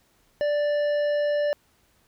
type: harmonic tone with a mistuned harmonic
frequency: 587.3 Hz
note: D5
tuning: in tune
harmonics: 1 / 3 / 5 / 7 / 9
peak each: -21 / -35 / -43 / -49 / -48 dBFS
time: 0.41-1.53 s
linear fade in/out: 0 ms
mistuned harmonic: 5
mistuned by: -22 cents
effects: pink hiss -64 dBFS RMS until 2.07 s